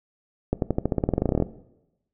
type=accelerating click train; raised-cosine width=2 ms; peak=-8 dBFS; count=19; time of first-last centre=0.53-1.424 s; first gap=92 ms; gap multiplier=0.92; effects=noise-tail reverb RT60 0.9 s tail -17 dB re dry